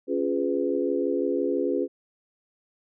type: chord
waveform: sine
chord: C# dominant seventh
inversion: none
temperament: equal with one note detuned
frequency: 277.2 / 349.2 / 415.3 / 500.5 Hz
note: C#4 / E#4 / G#4 / B4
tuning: 0 / 0 / 0 / +23 cents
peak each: -28 / -28 / -28 / -29 dBFS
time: 0.07-1.88 s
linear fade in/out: 50 ms
effects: none